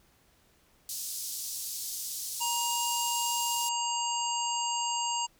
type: band-pass noise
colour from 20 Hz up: pink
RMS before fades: -37 dBFS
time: 0.89-3.69 s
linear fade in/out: 2 ms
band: 4900 to 16000 Hz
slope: 24 dB/octave
type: harmonic tone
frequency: 943 Hz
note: A#5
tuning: 20 cents sharp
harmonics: 1 / 3 / 5 / 7 / 8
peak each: -31 / -35 / -41 / -40 / -35 dBFS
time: 2.4-5.27 s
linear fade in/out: 20 ms
effects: pink hiss -65 dBFS RMS until 5.39 s